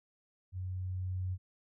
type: tone with level ramp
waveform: sine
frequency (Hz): 92.3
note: F#2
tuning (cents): -4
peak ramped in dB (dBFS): -36 to -32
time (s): 0.52-1.38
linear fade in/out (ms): 50
effects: none